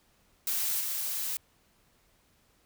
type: noise with level steps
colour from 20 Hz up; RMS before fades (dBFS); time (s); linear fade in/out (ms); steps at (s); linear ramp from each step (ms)
blue; -30 / -33; 0.47-1.37; 2; 0.8; 10
effects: pink hiss -67 dBFS RMS until 2.65 s